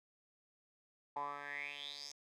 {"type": "tone with band-pass filter sweep", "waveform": "10% pulse", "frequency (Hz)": 143.6, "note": "D3", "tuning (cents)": -39, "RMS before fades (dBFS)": -45, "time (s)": [1.16, 2.12], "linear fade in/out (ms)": 5, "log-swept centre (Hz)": [890, 5900], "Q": 7.9, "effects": []}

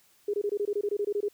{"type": "tone bursts", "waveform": "sine", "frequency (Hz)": 410.3, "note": "G#4", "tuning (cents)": -21, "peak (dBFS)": -25, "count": 13, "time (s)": [0.28, 1.285], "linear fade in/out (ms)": 5, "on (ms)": 57, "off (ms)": 22, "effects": ["white hiss -63 dBFS RMS until 1.33 s"]}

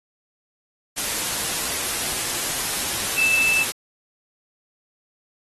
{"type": "tone in noise", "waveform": "sine", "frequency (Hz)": 2637, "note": "E7", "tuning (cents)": 0, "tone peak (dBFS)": -17, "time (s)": [3.17, 3.64], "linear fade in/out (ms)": 20, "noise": "white", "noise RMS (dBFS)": -25, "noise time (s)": [0.96, 3.72], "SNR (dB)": 5, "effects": ["AAC 32 kbps"]}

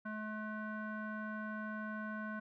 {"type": "tone with low-pass filter", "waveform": "square", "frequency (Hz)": 214.6, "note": "A3", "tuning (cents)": -43, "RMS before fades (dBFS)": -42, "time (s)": [0.05, 2.4], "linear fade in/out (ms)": 10, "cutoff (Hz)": 1400, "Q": 8.6, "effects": []}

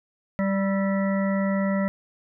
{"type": "harmonic tone with a mistuned harmonic", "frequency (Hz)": 195.6, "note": "G3", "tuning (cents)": -4, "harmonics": [1, 3, 5, 7, 9, 10], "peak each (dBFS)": [-22, -28, -37, -36, -43, -35], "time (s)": [0.39, 1.88], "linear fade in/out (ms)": 0, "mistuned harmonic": 7, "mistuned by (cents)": -48, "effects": []}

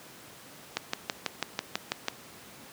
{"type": "click train", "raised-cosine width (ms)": 0.2, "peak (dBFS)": -10, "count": 9, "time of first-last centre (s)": [0.77, 2.084], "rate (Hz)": 6.09, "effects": ["pink hiss -49 dBFS RMS until 2.72 s", "high-pass 150 Hz 12 dB/octave"]}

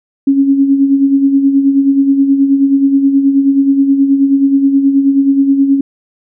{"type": "tone with tremolo", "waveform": "sine", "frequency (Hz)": 275.4, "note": "C#4", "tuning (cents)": -11, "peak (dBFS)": -4, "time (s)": [0.27, 5.81], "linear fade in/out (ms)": 5, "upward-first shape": "sine", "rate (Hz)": 9.4, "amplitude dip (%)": 55, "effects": []}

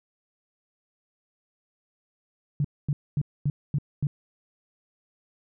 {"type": "tone bursts", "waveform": "sine", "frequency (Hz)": 144.4, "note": "D3", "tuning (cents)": -29, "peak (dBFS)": -21, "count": 6, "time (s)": [2.6, 4.07], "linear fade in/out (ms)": 2, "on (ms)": 45, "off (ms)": 240, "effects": []}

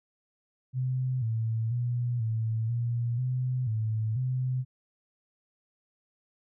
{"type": "tone with pitch steps", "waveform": "sine", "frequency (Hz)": [128.4, 112.5, 121.2, 111.9, 118.5, 127.1, 109.8, 128], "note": ["C3", "A2", "B2", "A2", "A#2", "C3", "A2", "C3"], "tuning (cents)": [-32, 39, -32, 30, 29, -50, -3, -38], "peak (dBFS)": -26, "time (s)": [0.73, 4.65], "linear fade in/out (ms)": 50, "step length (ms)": 490, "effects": []}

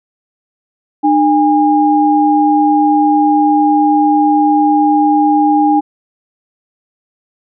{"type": "tone pair together", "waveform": "sine", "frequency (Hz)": [301.5, 814.7], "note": ["D4", "G#5"], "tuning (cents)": [46, -33], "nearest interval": "octave + perfect fourth", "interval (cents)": 1721, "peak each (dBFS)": -10, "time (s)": [1.03, 5.81], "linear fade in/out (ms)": 20, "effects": []}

